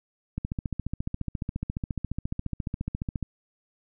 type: click train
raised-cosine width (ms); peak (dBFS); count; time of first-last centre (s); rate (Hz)
5; -17; 42; 0.38-3.227; 14.4
effects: none